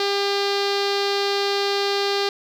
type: tone with low-pass filter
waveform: sawtooth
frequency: 400 Hz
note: G4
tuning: 35 cents sharp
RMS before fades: -22 dBFS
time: 0-2.29 s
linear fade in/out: 2 ms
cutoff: 4400 Hz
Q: 4
effects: 8-bit